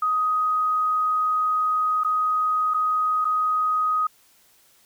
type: tone with dropouts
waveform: sine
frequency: 1253 Hz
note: D#6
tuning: 12 cents sharp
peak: -19 dBFS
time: 0.02-4.07 s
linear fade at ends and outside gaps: 5 ms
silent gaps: 2.036-2.046 / 2.738-2.743 / 3.246-3.251 s
effects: white hiss -58 dBFS RMS until 4.85 s